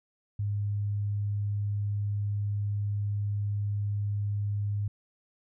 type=tone; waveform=sine; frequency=102.5 Hz; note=G#2; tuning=22 cents flat; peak=-27 dBFS; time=0.39-4.88 s; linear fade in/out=5 ms; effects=none